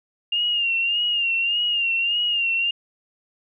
sine tone with vibrato, 2804 Hz, F7, 6 cents sharp, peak -19 dBFS, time 0.32-2.71 s, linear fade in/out 5 ms, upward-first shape sine, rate 1.7 Hz, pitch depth 60 cents each way, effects none

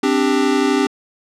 square chord, C suspended second, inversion none, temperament equal with one note detuned, 261.6 / 293.7 / 395 Hz, C4 / D4 / G4, 0 / 0 / +13 cents, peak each -19 dBFS, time 0.03-0.87 s, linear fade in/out 5 ms, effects low-pass 7000 Hz 12 dB/octave

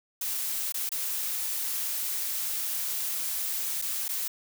blue noise with dropouts, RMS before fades -31 dBFS, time 0.21-4.28 s, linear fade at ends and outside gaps 5 ms, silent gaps 0.723-0.742 / 0.892-0.917 / 3.817-3.821 / 4.082-4.089 s, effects none

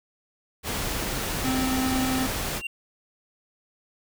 pink noise, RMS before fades -29 dBFS, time 0.63-2.62 s, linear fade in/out 50 ms
square tone, 259.8 Hz, C4, 12 cents flat, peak -25 dBFS, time 1.44-2.27 s, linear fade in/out 10 ms
triangle tone with exponential growth, 2767 Hz, F7, 17 cents flat, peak -23 dBFS, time 2.52-2.67 s, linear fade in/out 5 ms, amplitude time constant 31 ms
effects none

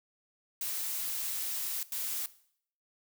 blue noise bursts at uneven times, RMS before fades -35 dBFS, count 2, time 0.61-1.83 / 1.92-2.26 s, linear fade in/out 2 ms, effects noise-tail reverb RT60 0.6 s tail -17 dB re dry

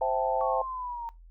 sine chord, A minor seventh, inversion first, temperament equal, 523.3 / 659.3 / 784 / 880 Hz, C5 / E5 / G5 / A5, 0 / 0 / 0 / 0 cents, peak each -30 dBFS, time 0.01-0.62 s, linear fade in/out 5 ms
sine linear sweep, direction down, 1122 to 920 Hz, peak -33 dBFS, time 0.41-1.09 s, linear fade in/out 0 ms
effects noise-tail reverb RT60 0.2 s tail -21 dB re dry + added 42 Hz sine -48 dBFS peak until 1.3 s

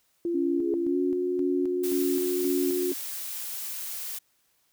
sine tone with pitch glide, 342.4 to 361.3 Hz, F4 to F#4, -34 to -41 cents, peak -25 dBFS, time 0.25-2.92 s, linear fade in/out 2 ms, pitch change +93 cents, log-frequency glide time 0.86-0.98 s
sine tone with tremolo, 279.4 Hz, C#4, 14 cents sharp, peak -26 dBFS, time 0.34-2.94 s, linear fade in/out 10 ms, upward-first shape square, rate 1.9 Hz, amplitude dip 55%
sine tone with exponential growth, 413.5 Hz, G#4, 8 cents flat, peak -24 dBFS, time 0.42-0.74 s, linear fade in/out 1 ms, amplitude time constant 68 ms
blue noise, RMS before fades -35 dBFS, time 1.83-4.19 s, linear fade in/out 10 ms
effects white hiss -69 dBFS RMS until 4.72 s

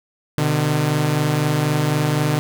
sawtooth tone pair together, 126.7 / 150.67 Hz, B2 / D3, +45 / +45 cents, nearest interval minor third, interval 300 cents, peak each -18 / -14 dBFS, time 0.38-2.39 s, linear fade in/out 0 ms, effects none

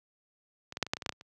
clicks, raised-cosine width 0.2 ms, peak -25 / -18 / -9 / -24 / -10 / -22 / -21 / -14 / -13 / -29 / -30 dBFS, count 11, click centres 0.724 / 0.771 / 0.827 / 0.866 / 0.935 / 0.969 / 1.022 / 1.062 / 1.093 / 1.124 / 1.211 s, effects high-pass 80 Hz 12 dB/octave

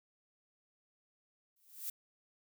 violet noise with exponential growth, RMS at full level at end -37 dBFS, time 1.56-1.9 s, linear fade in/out 5 ms, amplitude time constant 72 ms, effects none

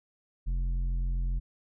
sine tone with tanh clipping, 43.87 Hz, F1, 9 cents sharp, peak -28 dBFS, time 0.46-1.4 s, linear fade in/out 20 ms, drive 8 dB, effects none

